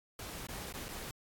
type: noise with dropouts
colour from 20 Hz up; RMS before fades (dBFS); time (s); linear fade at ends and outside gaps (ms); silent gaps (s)
pink; -44; 0.19-1.11; 2; 0.469-0.486 / 0.725-0.738 / 0.884-0.888
effects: AAC 64 kbps